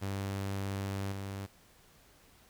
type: tone with level steps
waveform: sawtooth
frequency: 98.2 Hz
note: G2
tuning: 4 cents sharp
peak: -30 / -34 dBFS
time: 0.01-1.47 s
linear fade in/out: 20 ms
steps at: 1.12 s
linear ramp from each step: 5 ms
effects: pink hiss -62 dBFS RMS until 2.49 s